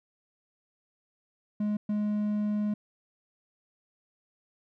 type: tone bursts at uneven times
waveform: triangle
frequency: 209.3 Hz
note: G#3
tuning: 14 cents sharp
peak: -24 dBFS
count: 2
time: 1.6-1.77 / 1.89-2.74 s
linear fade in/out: 5 ms
effects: none